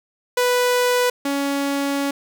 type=tone pair in turn; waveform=sawtooth; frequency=493.9 / 280.1 Hz; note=B4 / C#4; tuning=0 / +18 cents; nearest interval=minor seventh; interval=982 cents; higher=first; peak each=-12 / -16 dBFS; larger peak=first; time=0.37-1.1 / 1.25-2.11 s; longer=second; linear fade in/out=5 ms; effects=none